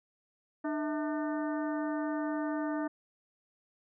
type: harmonic tone with a mistuned harmonic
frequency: 300.7 Hz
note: D4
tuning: 41 cents sharp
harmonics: 1 / 2 / 3 / 4 / 5 / 6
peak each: -32 / -38 / -42 / -44 / -46 / -48 dBFS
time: 0.64-2.88 s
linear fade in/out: 10 ms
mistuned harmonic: 2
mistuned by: +120 cents
effects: none